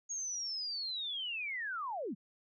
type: linear sweep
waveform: sine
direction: down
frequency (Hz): 6645 to 155.56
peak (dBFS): -36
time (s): 0.09-2.15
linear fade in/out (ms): 20
effects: none